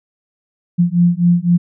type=beating tone pair; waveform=sine; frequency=172.2 / 176.1 Hz; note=F3 / F3; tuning=-24 / +15 cents; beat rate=3.9 Hz; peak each=-13 dBFS; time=0.78-1.58 s; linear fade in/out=20 ms; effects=none